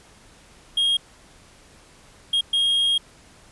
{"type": "tone bursts at uneven times", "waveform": "triangle", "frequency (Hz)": 3254, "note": "G#7", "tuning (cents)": -36, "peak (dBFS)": -16, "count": 3, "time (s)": [[0.77, 0.97], [2.33, 2.41], [2.53, 2.98]], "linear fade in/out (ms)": 5, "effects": ["pink hiss -51 dBFS RMS until 3.51 s", "resampled to 24000 Hz"]}